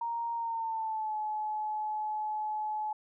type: tone with pitch glide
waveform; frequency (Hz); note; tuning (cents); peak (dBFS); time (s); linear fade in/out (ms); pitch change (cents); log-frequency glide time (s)
sine; 932.3 to 854.9; A#5 to G#5; 0 to +50; -31; 0.01-2.93; 5; -150; 0.35-1.16
effects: none